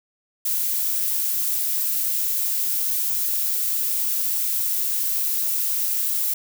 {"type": "noise", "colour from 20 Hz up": "violet", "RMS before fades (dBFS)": -23, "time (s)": [0.45, 6.34], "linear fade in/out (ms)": 5, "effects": []}